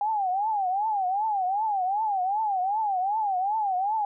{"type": "tone with vibrato", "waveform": "sine", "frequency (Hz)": 802, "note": "G5", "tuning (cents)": 39, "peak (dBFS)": -23, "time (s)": [0.01, 4.05], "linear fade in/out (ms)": 2, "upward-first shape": "triangle", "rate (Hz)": 2.6, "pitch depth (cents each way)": 200, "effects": []}